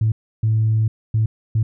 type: tone bursts at uneven times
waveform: sine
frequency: 110 Hz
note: A2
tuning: in tune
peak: -13 dBFS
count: 4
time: 0.01-0.12 / 0.43-0.88 / 1.14-1.26 / 1.55-1.63 s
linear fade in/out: 5 ms
effects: tanh soft clip ceiling -10 dBFS